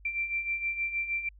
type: beating tone pair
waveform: sine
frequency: 2349 / 2355.4 Hz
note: D7 / D7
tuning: 0 / +4 cents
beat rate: 6.4 Hz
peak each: -36 / -30 dBFS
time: 0.05-1.29 s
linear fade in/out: 5 ms
effects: added 50 Hz sine -51 dBFS peak until 1.39 s